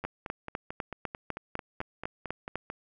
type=two click trains; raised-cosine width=0.5 ms; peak=-22 / -17 dBFS; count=13 / 11; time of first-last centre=0.04-2.701 / 0.05-2.556 s; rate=4.51 / 3.99 Hz; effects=none